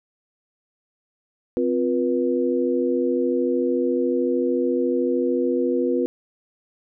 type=tone cluster; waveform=sine; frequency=258.8 / 352.5 / 485 Hz; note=C4 / F4 / B4; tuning=-19 / +16 / -31 cents; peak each=-23 dBFS; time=1.57-6.06 s; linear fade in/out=0 ms; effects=none